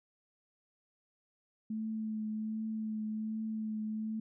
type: tone with vibrato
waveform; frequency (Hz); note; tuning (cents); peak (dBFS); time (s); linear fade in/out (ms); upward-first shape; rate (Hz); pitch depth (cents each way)
sine; 217.7; A3; -18; -34; 1.7-4.2; 5; triangle; 1.3; 21
effects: none